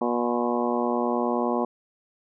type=harmonic tone with a mistuned harmonic; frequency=120.4 Hz; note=B2; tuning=44 cents flat; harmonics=2 / 3 / 4 / 5 / 6 / 7 / 8 / 9; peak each=-27 / -29 / -30 / -31 / -32 / -32 / -33 / -34 dBFS; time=0.01-1.65 s; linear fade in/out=5 ms; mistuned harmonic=8; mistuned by=+54 cents; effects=none